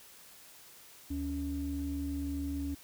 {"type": "tone pair together", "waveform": "sine", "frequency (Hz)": [74.51, 281.3], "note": ["D2", "C#4"], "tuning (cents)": [26, 26], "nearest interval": "octave + major seventh", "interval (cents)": 2300, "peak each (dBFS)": [-36, -34], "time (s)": [1.1, 2.75], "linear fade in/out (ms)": 10, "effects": ["tanh soft clip ceiling -26 dBFS", "white hiss -55 dBFS RMS until 2.83 s"]}